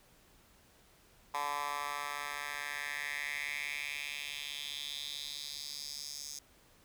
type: tone with high-pass filter sweep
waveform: 10% pulse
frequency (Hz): 144.7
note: D3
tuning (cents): -25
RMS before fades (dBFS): -40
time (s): 1.34-6.39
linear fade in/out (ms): 5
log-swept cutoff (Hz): 980 to 5900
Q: 3.8
effects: pink hiss -64 dBFS RMS until 6.84 s